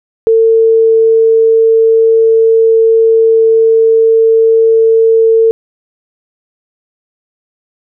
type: tone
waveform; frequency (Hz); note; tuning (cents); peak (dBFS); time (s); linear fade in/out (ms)
sine; 449.8; A4; +38; -4; 0.27-5.51; 0
effects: none